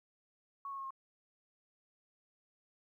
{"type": "tone with pitch steps", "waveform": "sine", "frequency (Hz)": [1110, 1097.3, 1084.6, 1072.2], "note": ["C#6", "C#6", "C#6", "C6"], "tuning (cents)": [2, -18, -38, 42], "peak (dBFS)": -40, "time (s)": [0.65, 0.906], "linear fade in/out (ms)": 2, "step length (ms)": 64, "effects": ["13-bit"]}